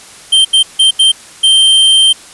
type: tone bursts at uneven times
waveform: square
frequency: 3140 Hz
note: G7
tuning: 2 cents sharp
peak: -5 dBFS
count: 5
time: 0.32-0.45 / 0.53-0.63 / 0.79-0.91 / 0.99-1.12 / 1.43-2.13 s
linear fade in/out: 10 ms
effects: white hiss -35 dBFS RMS until 2.33 s + resampled to 24000 Hz